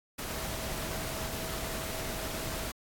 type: tone in noise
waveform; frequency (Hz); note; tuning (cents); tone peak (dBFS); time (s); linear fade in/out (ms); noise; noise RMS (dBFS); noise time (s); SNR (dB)
sine; 646; E5; -35; -45; 0.35-2.68; 10; pink; -37; 0.18-2.72; -11
effects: AAC 64 kbps